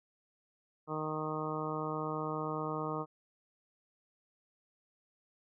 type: harmonic tone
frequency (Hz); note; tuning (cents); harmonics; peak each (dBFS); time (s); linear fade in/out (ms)
154.9; D#3; -7; 1 / 2 / 3 / 4 / 5 / 6 / 7 / 8; -41 / -41 / -40 / -44 / -45 / -45 / -42 / -42; 0.87-3.06; 50
effects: none